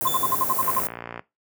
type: band-stop noise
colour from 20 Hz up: white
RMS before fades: -26 dBFS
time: 0.01-0.87 s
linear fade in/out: 0 ms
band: 850 to 14000 Hz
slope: 12 dB/octave
type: tone bursts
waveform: sine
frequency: 1046.5 Hz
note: C6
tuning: in tune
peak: -19 dBFS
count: 9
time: 0.05-0.796 s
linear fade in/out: 5 ms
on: 34 ms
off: 55 ms
type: tone with exponential decay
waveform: sawtooth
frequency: 3508 Hz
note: A7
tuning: 6 cents flat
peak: -23 dBFS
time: 0.07-0.58 s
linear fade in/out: 2 ms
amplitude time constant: 110 ms
type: click train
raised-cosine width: 0.5 ms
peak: -18 dBFS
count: 34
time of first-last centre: 0.63-1.194 s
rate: 58.5 Hz
effects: noise-tail reverb RT60 0.2 s tail -18 dB re dry + high-pass 100 Hz 12 dB/octave